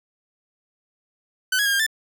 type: tone with pitch steps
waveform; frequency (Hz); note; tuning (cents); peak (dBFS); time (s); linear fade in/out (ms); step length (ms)
sawtooth; 1513 / 1663 / 1620 / 1606 / 1765; F#6 / G#6 / G#6 / G6 / A6; +38 / +2 / -43 / +41 / +5; -15; 1.52-1.865; 5; 69
effects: none